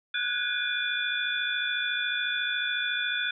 sine tone cluster, 1465 / 1519 / 1665 / 2427 / 3463 Hz, F#6 / F#6 / G#6 / D#7 / A7, -18 / +45 / +4 / -44 / -28 cents, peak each -31 / -35 / -35 / -35 / -31 dBFS, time 0.14-3.31 s, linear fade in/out 5 ms, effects none

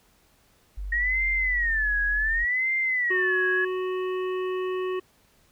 sine linear sweep, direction down, 49 to 41.2 Hz, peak -30 dBFS, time 0.77-2.45 s, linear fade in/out 10 ms
sine tone with vibrato, 1864.7 Hz, A#6, in tune, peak -22 dBFS, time 0.92-3.65 s, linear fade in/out 5 ms, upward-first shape sine, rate 0.68 Hz, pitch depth 200 cents each way
harmonic tone, 370 Hz, F#4, in tune, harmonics 1 / 3 / 5 / 7 / 8, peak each -26 / -36 / -42 / -44 / -47 dBFS, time 3.1-5 s, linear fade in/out 10 ms
effects pink hiss -62 dBFS RMS until 5.51 s

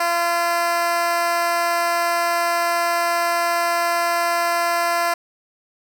10% pulse tone with high-pass filter, 342.7 Hz, F4, 33 cents flat, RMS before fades -20 dBFS, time 0-5.14 s, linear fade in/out 5 ms, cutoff 690 Hz, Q 1.8, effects none

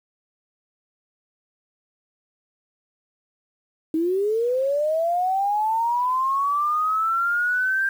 sine linear sweep, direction up, 311.2 to 1592 Hz, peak -19 dBFS, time 3.94-7.89 s, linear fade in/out 2 ms, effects 8-bit

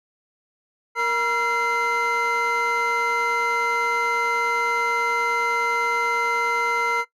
triangle tone cluster, 467.5 / 958 / 1366 / 2074 Hz, A#4 / A#5 / F6 / C7, +5 / +47 / -39 / -16 cents, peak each -26 / -22 / -21 / -23 dBFS, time 0.95-7.05 s, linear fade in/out 50 ms, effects noise-tail reverb RT60 0.1 s tail -19 dB re dry + tanh soft clip ceiling -11 dBFS

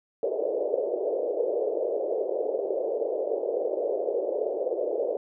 pink band-pass noise, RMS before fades -28 dBFS, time 0.23-5.17 s, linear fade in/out 2 ms, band 400 to 600 Hz, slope 48 dB/octave, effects none

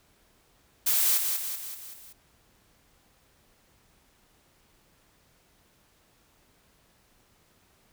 blue noise with echo, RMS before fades -24 dBFS, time 0.86-1.18 s, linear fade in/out 10 ms, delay 190 ms, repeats 5, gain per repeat -5 dB, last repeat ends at 2.13 s, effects pink hiss -64 dBFS RMS until 7.92 s

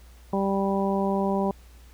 harmonic tone, 196 Hz, G3, in tune, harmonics 1 / 2 / 3 / 4 / 5, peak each -25 / -28 / -30 / -31 / -32 dBFS, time 0.33-1.51 s, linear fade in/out 2 ms, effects added 60 Hz sine -47 dBFS peak until 1.93 s + pink hiss -57 dBFS RMS until 1.93 s

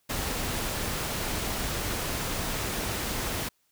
pink noise, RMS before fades -31 dBFS, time 0.09-3.49 s, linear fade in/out 10 ms, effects white hiss -71 dBFS RMS until 3.71 s

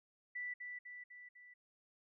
sine tone with echo, 1972 Hz, B6, 3 cents flat, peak -40 dBFS, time 0.35-0.54 s, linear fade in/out 10 ms, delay 250 ms, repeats 4, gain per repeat -4 dB, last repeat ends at 1.54 s, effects none

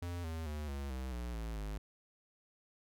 square tone with pitch steps, 87.31 / 80.99 / 75.13 / 69.7 / 64.66 / 59.98 / 55.64 / 51.62 Hz, F2 / E2 / D2 / C#2 / C2 / B1 / A1 / G#1, 0 / -30 / +40 / +10 / -20 / -50 / +20 / -10 cents, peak -39 dBFS, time 0.02-1.78 s, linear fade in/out 5 ms, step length 220 ms, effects none

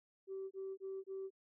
sine tone bursts, 385.2 Hz, G4, 30 cents flat, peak -40 dBFS, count 4, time 0.27-1.305 s, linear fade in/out 50 ms, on 240 ms, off 25 ms, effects tanh soft clip ceiling -37 dBFS

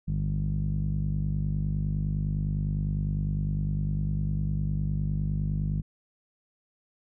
sawtooth tone with low-pass filter, 49.86 Hz, G1, 30 cents sharp, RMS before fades -28 dBFS, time 0.07-5.82 s, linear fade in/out 20 ms, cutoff 170 Hz, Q 5.8, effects none

